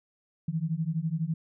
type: beating tone pair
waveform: sine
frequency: 155.56 / 167.56 Hz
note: D#3 / E3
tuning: 0 / +29 cents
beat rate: 12 Hz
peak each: -30 dBFS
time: 0.48-1.34 s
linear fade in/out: 5 ms
effects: none